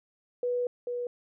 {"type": "tone pair in turn", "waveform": "sine", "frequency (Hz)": [490.3, 486.6], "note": ["B4", "B4"], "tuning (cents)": [-13, -26], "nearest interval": "unison", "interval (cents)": 13, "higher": "first", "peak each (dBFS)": [-26, -30], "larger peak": "first", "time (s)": [[0.43, 0.67], [0.87, 1.07]], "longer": "first", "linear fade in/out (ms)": 2, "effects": []}